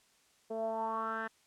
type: tone with low-pass filter sweep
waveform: 10% pulse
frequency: 222.8 Hz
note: A3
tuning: 22 cents sharp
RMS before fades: -36 dBFS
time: 0.5-1.28 s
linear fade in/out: 10 ms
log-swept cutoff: 540 to 1800 Hz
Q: 5.6
effects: white hiss -68 dBFS RMS until 1.46 s + low-pass 9000 Hz 12 dB/octave